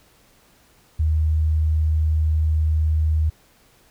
sine tone, 78.1 Hz, D#2, 7 cents sharp, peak -16 dBFS, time 0.99-3.3 s, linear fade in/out 10 ms, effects pink hiss -56 dBFS RMS until 3.9 s

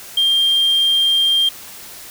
sine tone, 3192 Hz, G7, 31 cents sharp, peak -10 dBFS, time 0.17-1.49 s, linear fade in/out 5 ms, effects tanh soft clip ceiling -10 dBFS + white hiss -36 dBFS RMS until 2.1 s

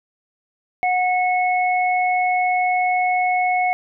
sine tone pair together, 731 / 2194 Hz, F#5 / C#7, -21 / -18 cents, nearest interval octave + perfect fifth, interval 1903 cents, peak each -17 / -22 dBFS, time 0.83-3.73 s, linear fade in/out 0 ms, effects none

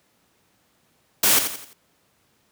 white noise with echo, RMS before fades -17 dBFS, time 1.23-1.39 s, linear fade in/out 5 ms, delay 86 ms, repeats 4, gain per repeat -8 dB, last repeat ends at 1.734 s, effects pink hiss -64 dBFS RMS until 2.51 s + high-pass 100 Hz 12 dB/octave

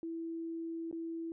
sine tone with dropouts, 330 Hz, E4, 2 cents sharp, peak -37 dBFS, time 0.03-1.32 s, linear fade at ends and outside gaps 1 ms, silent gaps 0.913-0.927 s, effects none

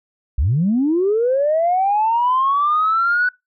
sine linear sweep, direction up, 54.2 to 1494 Hz, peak -13 dBFS, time 0.38-3.29 s, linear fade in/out 5 ms, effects noise-tail reverb RT60 0.2 s tail -24 dB re dry + tanh soft clip ceiling -9 dBFS

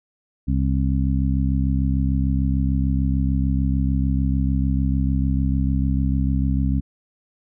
harmonic tone, 66.7 Hz, C2, 34 cents sharp, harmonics 1 / 2 / 3 / 4, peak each -20 / -23 / -25 / -26 dBFS, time 0.47-6.81 s, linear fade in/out 20 ms, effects none

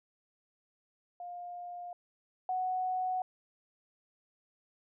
sine tone pair in turn, 707 / 740.6 Hz, F5 / F#5, +21 / +1 cents, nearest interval minor second, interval 80 cents, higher second, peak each -40 / -30 dBFS, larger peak second, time 1.2-1.93 / 2.49-3.22 s, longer neither, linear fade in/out 2 ms, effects none

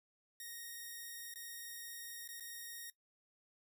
5% pulse tone with dropouts, 1864.7 Hz, A#6, in tune, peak -36 dBFS, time 0.4-2.9 s, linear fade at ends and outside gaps 2 ms, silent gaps 1.339-1.357 / 2.277-2.288 / 2.399-2.406 s, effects noise-tail reverb RT60 0.1 s tail -18 dB re dry

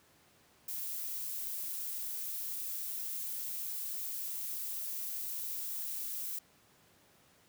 violet noise, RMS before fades -39 dBFS, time 0.68-6.39 s, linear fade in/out 5 ms, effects pink hiss -65 dBFS RMS until 7.48 s + high-pass 100 Hz 12 dB/octave

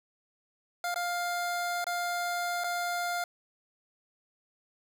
25% pulse tone with dropouts, 702 Hz, F5, 9 cents sharp, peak -26 dBFS, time 0.84-3.24 s, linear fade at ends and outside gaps 2 ms, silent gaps 0.943-0.959 / 1.843-1.867 / 2.638-2.642 s, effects none

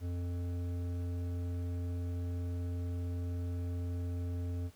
sine tone with hard clipping, 87.8 Hz, F2, 10 cents sharp, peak -36 dBFS, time 0-4.71 s, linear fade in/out 50 ms, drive 11 dB, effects pink hiss -63 dBFS RMS until 4.75 s

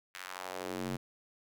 square tone with high-pass filter sweep, 46 Hz, F#1, 9 cents flat, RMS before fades -40 dBFS, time 0.14-0.97 s, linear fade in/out 10 ms, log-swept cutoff 1900 to 160 Hz, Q 1.4, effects none

